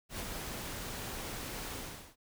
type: noise with ADSR envelope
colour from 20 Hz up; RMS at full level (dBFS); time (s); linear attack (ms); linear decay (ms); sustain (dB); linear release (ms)
pink; -38; 0.09-2.16; 100; 28; -3; 410
effects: none